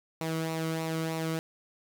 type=tone with flanger; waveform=sawtooth; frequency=161.6 Hz; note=E3; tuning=34 cents flat; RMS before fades=-32 dBFS; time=0.21-1.39 s; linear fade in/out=0 ms; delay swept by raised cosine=0.61 to 1.19 ms; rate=3.2 Hz; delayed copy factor=-0.55; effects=none